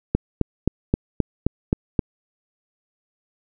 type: click train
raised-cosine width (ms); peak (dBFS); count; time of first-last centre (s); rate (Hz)
3; -4; 8; 0.15-1.992; 3.8
effects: none